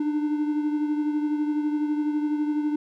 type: beating tone pair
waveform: triangle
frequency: 298 / 310 Hz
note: D4 / D#4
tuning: +25 / -6 cents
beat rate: 12 Hz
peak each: -21 / -30 dBFS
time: 0-2.76 s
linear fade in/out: 5 ms
effects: none